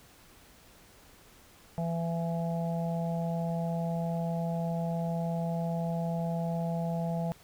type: harmonic tone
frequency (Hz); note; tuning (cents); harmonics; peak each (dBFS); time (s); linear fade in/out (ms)
167.5; E3; +28; 1 / 3 / 4 / 5; -30 / -41 / -36 / -42; 1.78-7.32; 0
effects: pink hiss -57 dBFS RMS until 7.43 s